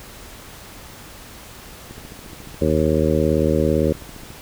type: click train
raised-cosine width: 3 ms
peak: -25 dBFS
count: 35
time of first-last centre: 1.91-4.304 s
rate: 14.2 Hz
type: harmonic tone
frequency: 77.78 Hz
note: D#2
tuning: in tune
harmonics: 1 / 2 / 3 / 4 / 5 / 6 / 7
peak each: -23 / -23 / -23 / -23 / -23 / -23 / -23 dBFS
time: 2.61-3.93 s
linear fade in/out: 10 ms
effects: pink hiss -40 dBFS RMS until 4.41 s